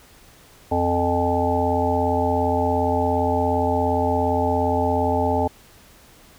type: harmonic tone with a mistuned harmonic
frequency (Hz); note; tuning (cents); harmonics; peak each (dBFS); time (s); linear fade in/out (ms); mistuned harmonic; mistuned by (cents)
87.31; F2; 0; 1 / 3 / 5 / 7 / 9 / 10; -25 / -25 / -25 / -25 / -25 / -25; 0.71-5.48; 10; 10; -20
effects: pink hiss -50 dBFS RMS until 6.38 s